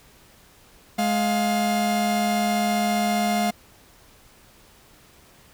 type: tone pair together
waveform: 45% pulse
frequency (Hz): 210 / 705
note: G#3 / F5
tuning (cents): +19 / +16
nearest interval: octave + major sixth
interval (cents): 2097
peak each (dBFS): -23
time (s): 0.98-3.51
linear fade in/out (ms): 10
effects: pink hiss -53 dBFS RMS until 5.53 s